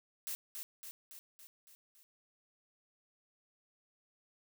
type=noise with echo; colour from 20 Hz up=blue; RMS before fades=-40 dBFS; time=0.27-0.35 s; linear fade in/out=0 ms; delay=280 ms; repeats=6; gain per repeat=-4 dB; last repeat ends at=2.03 s; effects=none